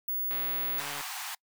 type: tone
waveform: sine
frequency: 15700 Hz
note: B9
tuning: 11 cents flat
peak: -29 dBFS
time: 0.08-0.8 s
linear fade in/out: 5 ms
type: click train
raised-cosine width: 0.3 ms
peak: -24 dBFS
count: 101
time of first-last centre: 0.31-1.009 s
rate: 143 Hz
type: high-pass noise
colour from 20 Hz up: pink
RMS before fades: -38 dBFS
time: 0.78-1.35 s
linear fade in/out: 5 ms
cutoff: 730 Hz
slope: 96 dB/octave
effects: noise-tail reverb RT60 0.1 s tail -26 dB re dry